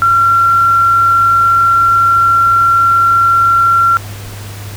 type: tone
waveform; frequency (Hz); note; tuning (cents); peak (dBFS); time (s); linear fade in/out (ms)
sine; 1367; F6; -37; -6; 0.02-3.97; 0
effects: added 101 Hz sine -25 dBFS peak until 4.76 s + pink hiss -31 dBFS RMS until 4.76 s